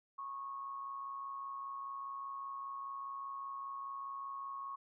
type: tone with amplitude modulation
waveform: sine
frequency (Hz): 1099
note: C#6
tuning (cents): -15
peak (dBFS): -39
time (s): 0.18-4.76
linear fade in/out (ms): 10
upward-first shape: sine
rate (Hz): 125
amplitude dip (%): 45
effects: none